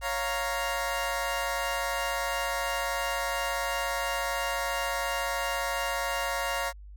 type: chord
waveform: 20% pulse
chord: Bb minor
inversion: first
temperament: equal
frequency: 554.4 / 698.5 / 932.3 Hz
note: Db5 / F5 / Bb5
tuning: 0 / 0 / 0 cents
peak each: -28 dBFS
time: 0.01-6.73 s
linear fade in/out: 50 ms
effects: added 50 Hz sine -43 dBFS peak until 6.96 s